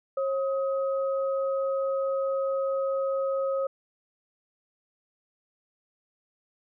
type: tone pair together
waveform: sine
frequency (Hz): 541.6 / 1263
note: C#5 / D#6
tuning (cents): -40 / +26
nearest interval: octave + minor third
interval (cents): 1466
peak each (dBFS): -25 / -35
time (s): 0.17-3.67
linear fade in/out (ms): 5
effects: none